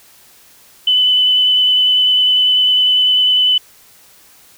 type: tone with vibrato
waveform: sine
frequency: 3006 Hz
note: F#7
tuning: 27 cents sharp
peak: -9 dBFS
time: 0.87-3.58 s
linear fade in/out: 5 ms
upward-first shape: square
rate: 10 Hz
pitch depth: 10 cents each way
effects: white hiss -46 dBFS RMS until 4.57 s